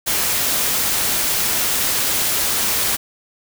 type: noise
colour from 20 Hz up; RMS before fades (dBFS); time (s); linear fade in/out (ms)
white; -19; 0.06-2.97; 20
effects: none